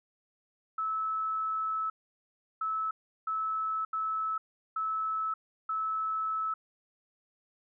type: tone bursts at uneven times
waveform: sine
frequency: 1303 Hz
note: E6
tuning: 20 cents flat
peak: -29 dBFS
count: 6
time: 0.78-1.9 / 2.61-2.91 / 3.27-3.85 / 3.93-4.38 / 4.76-5.34 / 5.69-6.54 s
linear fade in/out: 5 ms
effects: none